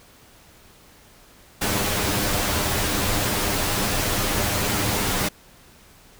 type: noise with comb filter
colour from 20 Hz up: pink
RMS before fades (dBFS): -23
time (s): 1.61-5.29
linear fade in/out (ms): 10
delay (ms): 9.9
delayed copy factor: +0.55
effects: pink hiss -51 dBFS RMS until 6.19 s